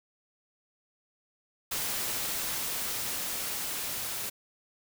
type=noise with level ramp; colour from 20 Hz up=white; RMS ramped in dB=-32 to -35 dBFS; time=1.71-4.3 s; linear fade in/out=10 ms; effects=none